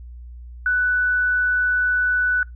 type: tone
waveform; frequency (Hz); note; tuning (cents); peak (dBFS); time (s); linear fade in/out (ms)
sine; 1488; F#6; +9; -16; 0.66-2.43; 2
effects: noise-tail reverb RT60 0.2 s tail -25 dB re dry + added 60 Hz sine -35 dBFS peak until 2.55 s